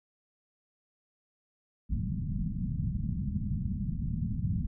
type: low-pass noise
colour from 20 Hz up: white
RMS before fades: -32 dBFS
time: 1.89-4.67 s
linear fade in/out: 10 ms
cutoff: 210 Hz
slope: 48 dB/octave
effects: none